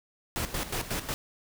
pink noise with tremolo, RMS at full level -31 dBFS, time 0.36-1.14 s, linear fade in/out 0 ms, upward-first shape square, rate 5.5 Hz, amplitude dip 70%, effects none

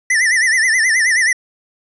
square tone with vibrato, 1900 Hz, A#6, 33 cents sharp, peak -12 dBFS, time 0.1-1.33 s, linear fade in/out 5 ms, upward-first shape sine, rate 9.4 Hz, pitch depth 140 cents each way, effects resampled to 24000 Hz

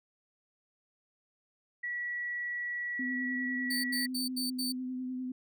sine tone, 1937 Hz, B6, 34 cents flat, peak -33 dBFS, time 1.83-4.07 s, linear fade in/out 10 ms
sine tone with vibrato, 254.8 Hz, C4, 46 cents flat, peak -34 dBFS, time 2.99-5.32 s, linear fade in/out 5 ms, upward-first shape triangle, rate 10 Hz, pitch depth 25 cents each way
sawtooth tone bursts, 4554 Hz, C#8, 46 cents sharp, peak -30 dBFS, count 5, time 3.7-4.724 s, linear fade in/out 10 ms, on 140 ms, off 81 ms
effects none

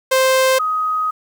sawtooth / sine tone pair in turn, 523.3 / 1256.2 Hz, C5 / D#6, 0 / +16 cents, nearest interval octave + minor third, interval 1516 cents, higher second, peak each -8 / -16 dBFS, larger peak first, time 0.11-0.59 / 0.59-1.11 s, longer second, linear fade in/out 10 ms, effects 8-bit

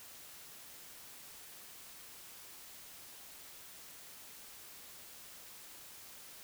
silence, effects white hiss -53 dBFS RMS until 6.43 s

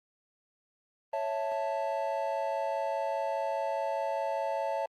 triangle chord, A major, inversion first, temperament equal, 554.4 / 659.3 / 880 Hz, C#5 / E5 / A5, 0 / 0 / 0 cents, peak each -32 dBFS, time 1.13-4.86 s, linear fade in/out 5 ms, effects Opus 32 kbps

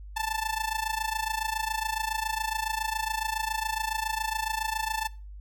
sawtooth tone with amplitude modulation, 880 Hz, A5, in tune, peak -21 dBFS, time 0.16-5.08 s, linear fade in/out 10 ms, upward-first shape sine, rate 27.2 Hz, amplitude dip 85%, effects noise-tail reverb RT60 0.3 s tail -20 dB re dry + added 50 Hz sine -40 dBFS peak until 5.4 s

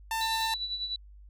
sawtooth tone, 895 Hz, A5, 29 cents sharp, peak -25 dBFS, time 0.11-0.54 s, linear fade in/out 2 ms
sine tone with tremolo, 3951 Hz, B7, in tune, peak -29 dBFS, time 0.21-0.96 s, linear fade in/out 2 ms, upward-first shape sine, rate 10 Hz, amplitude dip 60%
effects added 50 Hz sine -48 dBFS peak until 1.29 s

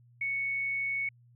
sine tone, 2217 Hz, C#7, in tune, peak -29 dBFS, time 0.21-1.09 s, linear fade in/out 5 ms, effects added 120 Hz sine -57 dBFS peak until 1.35 s

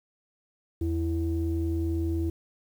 sine tone pair together, 81.8 / 330.7 Hz, E2 / E4, -13 / +6 cents, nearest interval 2 octaves, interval 2419 cents, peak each -26 / -28 dBFS, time 0.81-2.3 s, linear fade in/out 5 ms, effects tanh soft clip ceiling -19 dBFS + 9-bit

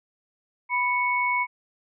sine tone pair together, 987.8 / 2215 Hz, B5 / C#7, 0 / -2 cents, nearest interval octave + major second, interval 1398 cents, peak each -24 dBFS, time 0.69-1.47 s, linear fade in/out 50 ms, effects none

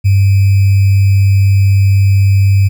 sine tone with sample-and-hold, 98 Hz, G2, in tune, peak -5 dBFS, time 0.04-2.69 s, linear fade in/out 20 ms, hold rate 2450 Hz, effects none

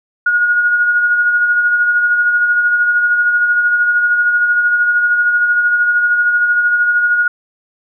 sine tone with tremolo, 1442 Hz, F#6, 45 cents flat, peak -8 dBFS, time 0.26-7.28 s, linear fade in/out 5 ms, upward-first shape sine, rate 13 Hz, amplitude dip 40%, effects none

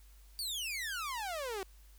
sawtooth exponential sweep, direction down, 4699 to 367.3 Hz, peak -33 dBFS, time 0.39-1.63 s, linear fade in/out 0 ms, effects added 50 Hz sine -55 dBFS peak until 1.98 s + white hiss -66 dBFS RMS until 1.98 s

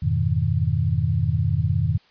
sine chord, F half-diminished seventh, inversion none, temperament equal, 87.31 / 103.83 / 123.47 / 155.56 Hz, F2 / Ab2 / Cb3 / Eb3, 0 / 0 / 0 / 0 cents, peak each -24 / -24 / -24 / -24 dBFS, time 0.02-1.98 s, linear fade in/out 10 ms, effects white hiss -57 dBFS RMS until 2.1 s + resampled to 11025 Hz

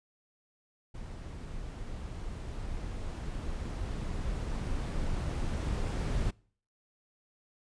brown noise with level ramp, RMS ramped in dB -42 to -30 dBFS, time 0.94-6.31 s, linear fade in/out 10 ms, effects noise-tail reverb RT60 0.5 s tail -25 dB re dry + resampled to 22050 Hz

